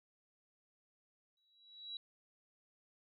sine tone with exponential growth, 3901 Hz, B7, 22 cents flat, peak -40 dBFS, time 1.37-1.97 s, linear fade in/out 2 ms, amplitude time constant 130 ms, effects none

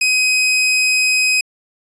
sawtooth tone, 2520 Hz, D#7, 21 cents sharp, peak -9 dBFS, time 0.01-1.41 s, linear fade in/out 5 ms, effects resampled to 22050 Hz

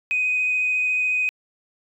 sine tone with vibrato, 2502 Hz, D#7, 9 cents sharp, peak -18 dBFS, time 0.11-1.29 s, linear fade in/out 0 ms, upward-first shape triangle, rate 14 Hz, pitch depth 12 cents each way, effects tanh soft clip ceiling -14 dBFS

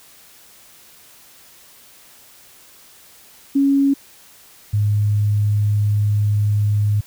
sine tone pair in turn, 277.2 / 104.02 Hz, C#4 / G#2, 0 / +3 cents, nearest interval octave + perfect fourth, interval 1697 cents, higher first, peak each -12 / -14 dBFS, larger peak first, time 3.55-3.94 / 4.73-7.01 s, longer second, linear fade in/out 10 ms, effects white hiss -47 dBFS RMS until 7.06 s

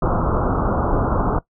pink low-pass noise, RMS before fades -19 dBFS, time 0.02-1.39 s, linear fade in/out 5 ms, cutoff 1400 Hz, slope 96 dB/octave, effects noise-tail reverb RT60 0.1 s tail -18 dB re dry

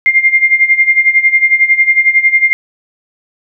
sine tone with tremolo, 2110 Hz, C7, 14 cents sharp, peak -3 dBFS, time 0.06-2.53 s, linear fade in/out 0 ms, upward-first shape sine, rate 11 Hz, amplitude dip 80%, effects none

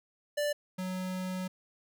square tone pair in turn, 587.3 / 184.99 Hz, D5 / F#3, 0 / 0 cents, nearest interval octave + minor sixth, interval 2000 cents, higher first, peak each -29 / -34 dBFS, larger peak first, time 0.37-0.53 / 0.78-1.48 s, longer second, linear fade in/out 10 ms, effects none

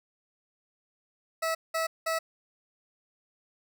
20% pulse tone bursts, 650 Hz, E5, 24 cents flat, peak -22 dBFS, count 3, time 1.42-2.19 s, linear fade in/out 10 ms, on 130 ms, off 190 ms, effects none

